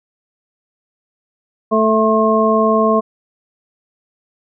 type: harmonic tone with a mistuned harmonic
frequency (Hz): 220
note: A3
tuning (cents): 0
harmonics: 1 / 2 / 3 / 5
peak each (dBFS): -16 / -16 / -16 / -16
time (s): 1.71-3.01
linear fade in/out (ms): 20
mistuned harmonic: 5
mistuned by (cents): -41
effects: none